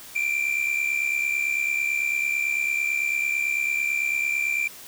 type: tone pair together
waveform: triangle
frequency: 2349 / 2418 Hz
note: D7 / D7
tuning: 0 / +50 cents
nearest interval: minor second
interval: 50 cents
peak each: -22 / -26 dBFS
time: 0.15-4.68 s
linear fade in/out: 10 ms
effects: white hiss -43 dBFS RMS until 4.87 s